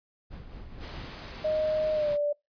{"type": "noise with tremolo", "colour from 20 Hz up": "brown", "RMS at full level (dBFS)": -40, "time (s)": [0.3, 1.08], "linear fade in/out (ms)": 20, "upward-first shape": "triangle", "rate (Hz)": 4.6, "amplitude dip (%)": 55}
{"type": "noise", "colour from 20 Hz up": "pink", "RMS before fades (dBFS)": -42, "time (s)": [0.79, 2.18], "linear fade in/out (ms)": 50}
{"type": "tone with pitch glide", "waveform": "sine", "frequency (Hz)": [620, 585.2], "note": ["D#5", "D5"], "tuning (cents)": [-6, -6], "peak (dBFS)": -24, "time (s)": [1.44, 2.33], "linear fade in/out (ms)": 10, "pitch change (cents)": -100, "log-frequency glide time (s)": [1.93, 2.12]}
{"effects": ["noise-tail reverb RT60 0.2 s tail -25 dB re dry", "resampled to 11025 Hz"]}